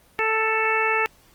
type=harmonic tone; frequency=441.3 Hz; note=A4; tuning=5 cents sharp; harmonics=1 / 2 / 3 / 4 / 5 / 6; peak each=-26 / -26 / -26 / -26 / -26 / -26 dBFS; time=0.19-1.06 s; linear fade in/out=0 ms; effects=pink hiss -56 dBFS RMS until 1.34 s + Opus 24 kbps